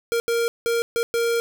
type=tone bursts at uneven times; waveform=square; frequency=466.2 Hz; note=A#4; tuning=in tune; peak=-20 dBFS; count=5; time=0.12-0.2 / 0.28-0.48 / 0.66-0.82 / 0.96-1.03 / 1.14-1.4 s; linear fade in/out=0 ms; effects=none

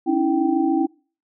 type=tone cluster; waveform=sine; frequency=274 / 299.4 / 327.1 / 779 Hz; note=C#4 / D4 / E4 / G5; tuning=-20 / +33 / -13 / -11 cents; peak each=-22 / -25 / -19 / -26 dBFS; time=0.06-0.87 s; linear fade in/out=20 ms; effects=noise-tail reverb RT60 0.4 s tail -26 dB re dry

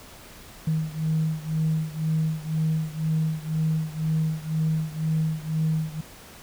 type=beating tone pair; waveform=sine; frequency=157.3 / 159.3 Hz; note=D#3 / D#3; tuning=+19 / +41 cents; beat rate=2 Hz; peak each=-24 / -26 dBFS; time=0.67-6.01 s; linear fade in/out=5 ms; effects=tanh soft clip ceiling -16 dBFS + pink hiss -46 dBFS RMS until 6.42 s

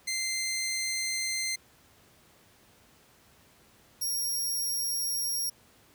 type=tone pair in turn; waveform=15% pulse; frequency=2082 / 5597 Hz; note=C7 / F8; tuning=-9 / +3 cents; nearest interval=octave + perfect fourth; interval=1712 cents; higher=second; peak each=-23 dBFS; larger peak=neither; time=0.07-1.56 / 4.01-5.5 s; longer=neither; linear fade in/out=10 ms; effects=pink hiss -60 dBFS RMS until 5.94 s + high-pass 60 Hz 12 dB/octave

